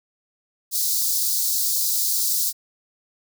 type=high-pass noise; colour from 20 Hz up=white; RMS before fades=-22 dBFS; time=0.71-2.53 s; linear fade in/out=50 ms; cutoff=4100 Hz; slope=48 dB/octave; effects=none